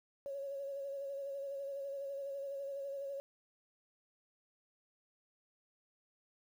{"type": "tone with vibrato", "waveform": "sine", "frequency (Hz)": 554.4, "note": "C#5", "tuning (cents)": 0, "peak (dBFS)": -39, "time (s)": [0.26, 3.2], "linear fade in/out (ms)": 0, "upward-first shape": "sine", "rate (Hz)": 12, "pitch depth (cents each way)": 32, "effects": ["11-bit"]}